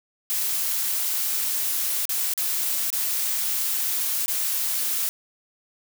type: noise with dropouts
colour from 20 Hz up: blue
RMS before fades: -25 dBFS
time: 0.3-5.09 s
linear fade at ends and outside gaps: 0 ms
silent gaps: 2.054-2.093 / 2.337-2.377 / 2.903-2.928 / 4.26-4.281 s
effects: none